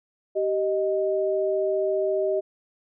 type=tone pair together; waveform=sine; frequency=387.7 / 622.3 Hz; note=G4 / D#5; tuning=-19 / 0 cents; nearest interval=minor sixth; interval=819 cents; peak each=-24 dBFS; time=0.35-2.41 s; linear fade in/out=20 ms; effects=none